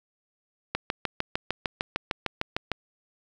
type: click train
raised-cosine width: 0.3 ms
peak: -10 dBFS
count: 14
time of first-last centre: 0.75-2.717 s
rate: 6.61 Hz
effects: 8-bit